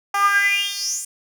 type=tone with high-pass filter sweep; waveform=10% pulse; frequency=401.1 Hz; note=G4; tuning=40 cents sharp; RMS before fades=-20 dBFS; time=0.14-1.05 s; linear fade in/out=5 ms; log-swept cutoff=920 to 8400 Hz; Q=8.4; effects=none